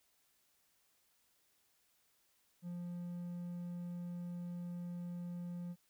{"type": "tone", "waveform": "triangle", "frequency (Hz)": 175.1, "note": "F3", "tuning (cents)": 5, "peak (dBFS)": -39, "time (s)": [2.62, 5.76], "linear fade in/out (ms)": 50, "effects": ["white hiss -75 dBFS RMS until 5.89 s"]}